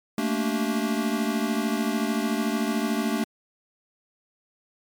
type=tone cluster; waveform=square; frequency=217.6 / 231.1 / 288.8 / 382.8 Hz; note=A3 / A#3 / D4 / G4; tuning=-19 / -15 / -29 / -41 cents; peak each=-28 / -29 / -30 / -34 dBFS; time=0.18-3.24 s; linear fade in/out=2 ms; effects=MP3 96 kbps